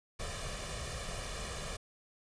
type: noise with comb filter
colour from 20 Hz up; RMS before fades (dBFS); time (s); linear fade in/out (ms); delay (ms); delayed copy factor
pink; -40; 0.19-1.77; 10; 1.7; +0.7
effects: resampled to 22050 Hz

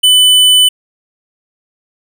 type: tone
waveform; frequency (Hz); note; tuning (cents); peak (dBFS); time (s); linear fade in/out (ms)
square; 3000; F#7; +23; -5; 0.03-0.69; 10
effects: none

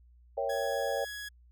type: chord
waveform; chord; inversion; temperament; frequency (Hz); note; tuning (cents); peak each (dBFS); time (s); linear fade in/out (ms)
sine; A# diminished seventh; none; equal; 466.2 / 554.4 / 659.3 / 784; A#4 / C#5 / E5 / G5; 0 / 0 / 0 / 0; -36 / -32 / -37 / -36; 0.37-1.05; 10
type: tone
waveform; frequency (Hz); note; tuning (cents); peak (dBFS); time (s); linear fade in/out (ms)
sawtooth; 1672; G#6; +11; -35; 0.49-1.29; 10
effects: added 60 Hz sine -56 dBFS peak until 1.51 s

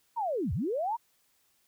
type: linear two-way sweep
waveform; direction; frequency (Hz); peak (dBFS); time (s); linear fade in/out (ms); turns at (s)
sine; down then up; 971 to 67.1 to 971; -28; 0.16-0.97; 20; 0.53
effects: white hiss -70 dBFS RMS until 1.67 s

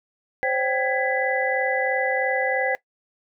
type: tone cluster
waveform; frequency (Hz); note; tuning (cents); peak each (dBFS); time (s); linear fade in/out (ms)
sine; 521 / 564 / 778 / 1662 / 1994; C5 / C#5 / G5 / G#6 / B6; -7 / +30 / -13 / +1 / +16; -25 / -33 / -26 / -28 / -26; 0.43-2.75; 0
effects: noise-tail reverb RT60 0.1 s tail -19 dB re dry

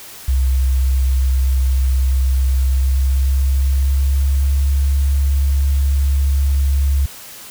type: tone with pitch glide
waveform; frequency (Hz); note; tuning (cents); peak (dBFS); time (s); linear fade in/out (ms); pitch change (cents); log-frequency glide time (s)
sine; 65.41 to 69.3; C2 to C#2; 0 to 0; -11; 0.28-7.06; 5; +100; 2.4-4.58
effects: tanh soft clip ceiling -7 dBFS + white hiss -36 dBFS RMS until 7.5 s

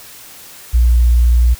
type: tone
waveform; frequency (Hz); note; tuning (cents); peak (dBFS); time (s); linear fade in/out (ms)
sine; 59.5; A#1; +36; -7; 0.73-1.55; 20
effects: white hiss -37 dBFS RMS until 1.59 s

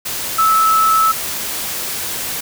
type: tone in noise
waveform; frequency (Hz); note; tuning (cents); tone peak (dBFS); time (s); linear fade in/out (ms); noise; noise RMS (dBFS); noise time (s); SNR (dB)
sine; 1306; E6; -17; -10; 0.38-1.12; 10; white; -23; 0.05-2.41; +10
effects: none

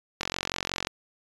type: click train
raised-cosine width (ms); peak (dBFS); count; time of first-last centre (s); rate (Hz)
0.2; -10; 31; 0.21-0.871; 45.4
effects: resampled to 24000 Hz

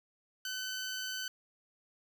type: tone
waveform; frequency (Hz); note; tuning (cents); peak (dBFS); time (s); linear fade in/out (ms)
15% pulse; 1517; F#6; +43; -30; 0.45-1.28; 2
effects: none

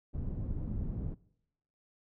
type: low-pass noise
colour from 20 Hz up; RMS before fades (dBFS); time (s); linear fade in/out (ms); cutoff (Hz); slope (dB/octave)
pink; -36; 0.13-1.15; 20; 210; 12
effects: noise-tail reverb RT60 0.8 s tail -22 dB re dry

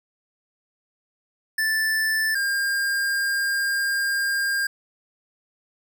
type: tone pair in turn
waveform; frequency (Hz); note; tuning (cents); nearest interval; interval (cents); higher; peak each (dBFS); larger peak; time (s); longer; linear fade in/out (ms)
square; 1760 / 1606.4; A6 / G6; 0 / +42; major second; 158; first; -21 / -22; first; 1.58-2.35 / 2.35-4.67; second; 5
effects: none

